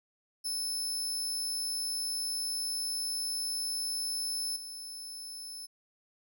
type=tone with level steps; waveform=25% pulse; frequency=5260 Hz; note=E8; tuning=5 cents flat; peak=-27 / -36 dBFS; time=0.44-5.67 s; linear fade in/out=20 ms; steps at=4.56 s; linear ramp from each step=5 ms; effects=none